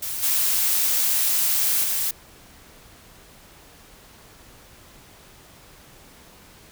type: noise with level steps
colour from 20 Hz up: blue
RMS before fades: -29 / -21 / -24 dBFS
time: 0.02-2.11 s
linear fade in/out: 5 ms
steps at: 0.22 / 1.83 s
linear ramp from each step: 20 ms
effects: pink hiss -49 dBFS RMS until 6.71 s